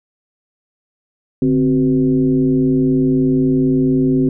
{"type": "tone with frequency modulation", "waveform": "sine", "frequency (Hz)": 261.6, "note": "C4", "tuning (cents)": 0, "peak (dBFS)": -11, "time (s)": [1.42, 4.29], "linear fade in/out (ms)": 2, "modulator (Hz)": 116, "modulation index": 0.87, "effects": []}